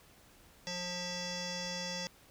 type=tone with frequency modulation; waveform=sine; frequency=2670 Hz; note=E7; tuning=22 cents sharp; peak=-36 dBFS; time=0.67-2.07 s; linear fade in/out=0 ms; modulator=712 Hz; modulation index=4.9; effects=pink hiss -61 dBFS RMS until 2.3 s